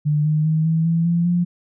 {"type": "tone with pitch steps", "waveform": "sine", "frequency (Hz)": [149.4, 153.42, 157.55, 161.8, 166.15, 170.63, 175.22], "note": ["D3", "D#3", "D#3", "E3", "E3", "F3", "F3"], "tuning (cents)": [30, -24, 22, -32, 14, -40, 6], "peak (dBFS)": -15, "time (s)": [0.05, 1.45], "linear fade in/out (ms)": 20, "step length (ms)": 200, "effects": []}